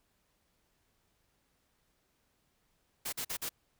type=noise bursts; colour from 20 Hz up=white; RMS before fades=-37 dBFS; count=4; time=3.05-3.493 s; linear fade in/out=10 ms; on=77 ms; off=45 ms; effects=pink hiss -75 dBFS RMS until 3.79 s